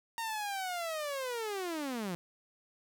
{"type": "linear sweep", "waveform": "sawtooth", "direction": "down", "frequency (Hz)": [927, 165.8], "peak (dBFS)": -31, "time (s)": [0.18, 2.15], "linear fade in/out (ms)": 0, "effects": ["11-bit"]}